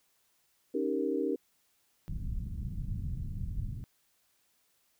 sine chord, Eb dominant seventh, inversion third, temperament equal, 277.2 / 311.1 / 392 / 466.2 Hz, Db4 / Eb4 / G4 / Bb4, 0 / 0 / 0 / 0 cents, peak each -34 dBFS, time 0.74-1.36 s, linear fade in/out 10 ms
pink low-pass noise, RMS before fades -36 dBFS, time 2.08-3.84 s, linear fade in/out 0 ms, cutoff 170 Hz, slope 24 dB/octave
effects white hiss -72 dBFS RMS until 4.99 s

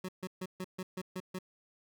25% pulse tone bursts, 185 Hz, F#3, in tune, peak -33 dBFS, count 8, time 0.04-1.388 s, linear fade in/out 5 ms, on 46 ms, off 140 ms, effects none

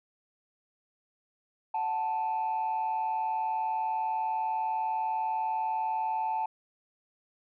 sine tone pair together, 740 / 880 Hz, F#5 / A5, 0 / 0 cents, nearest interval minor third, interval 300 cents, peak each -33 / -27 dBFS, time 1.74-6.46 s, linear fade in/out 5 ms, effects tanh soft clip ceiling -24 dBFS

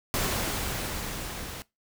pink noise with level ramp, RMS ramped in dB -27 to -39 dBFS, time 0.14-1.62 s, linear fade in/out 0 ms, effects noise-tail reverb RT60 0.2 s tail -21 dB re dry

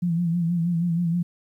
sine tone with vibrato, 170.6 Hz, F3, 40 cents flat, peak -20 dBFS, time 0.02-1.23 s, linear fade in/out 10 ms, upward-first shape sine, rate 6.3 Hz, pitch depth 62 cents each way, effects 10-bit

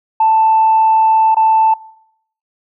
sine tone with dropouts, 883 Hz, A5, 6 cents sharp, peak -7 dBFS, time 0.2-1.74 s, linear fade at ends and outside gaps 5 ms, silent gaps 1.346-1.367 s, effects noise-tail reverb RT60 0.7 s tail -22 dB re dry + tanh soft clip ceiling -3 dBFS

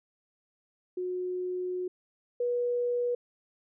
sine tone pair in turn, 363.7 / 485.5 Hz, F#4 / B4, -30 / -30 cents, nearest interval perfect fourth, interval 500 cents, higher second, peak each -30 / -26 dBFS, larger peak second, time 0.97-1.88 / 2.4-3.15 s, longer first, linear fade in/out 5 ms, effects none

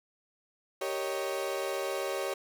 35% pulse chord, Eb dominant seventh, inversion first, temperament equal with one note detuned, 390 / 466.2 / 554.4 / 622.3 Hz, G4 / Bb4 / Db5 / Eb5, -9 / 0 / 0 / 0 cents, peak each -34 / -39 / -33 / -38 dBFS, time 0.81-2.34 s, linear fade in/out 5 ms, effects none

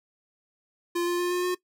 square tone with pitch steps, 347 / 350.4 / 353.9 / 357.4 / 360.9 Hz, F4 / F4 / F4 / F4 / F#4, -11 / +6 / +23 / +40 / -43 cents, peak -25 dBFS, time 0.95-1.55 s, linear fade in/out 10 ms, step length 120 ms, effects noise-tail reverb RT60 0.1 s tail -19 dB re dry

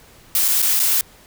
blue noise with dropouts, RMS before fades -17 dBFS, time 0.35-1.01 s, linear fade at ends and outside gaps 1 ms, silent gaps 0.481-0.484 / 0.62-0.625 / 0.794-0.799 s, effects pink hiss -48 dBFS RMS until 1.26 s

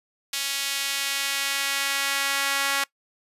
sawtooth tone with high-pass filter sweep, 277.2 Hz, C#4, in tune, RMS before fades -26 dBFS, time 0.33-2.84 s, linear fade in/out 5 ms, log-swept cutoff 3200 to 1400 Hz, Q 0.94, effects noise-tail reverb RT60 0.1 s tail -22 dB re dry + resampled to 32000 Hz

